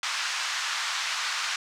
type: band-pass noise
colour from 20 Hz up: pink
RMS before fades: -30 dBFS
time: 0.03-1.56 s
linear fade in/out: 2 ms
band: 1100 to 6700 Hz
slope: 24 dB/octave
effects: none